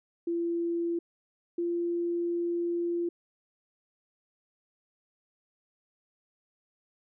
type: tone pair in turn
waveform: sine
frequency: 340 / 344.1 Hz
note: F4 / F4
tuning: -46 / -26 cents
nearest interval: unison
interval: 20 cents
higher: second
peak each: -27 dBFS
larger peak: neither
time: 0.27-0.99 / 1.58-3.09 s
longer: second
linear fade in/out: 5 ms
effects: none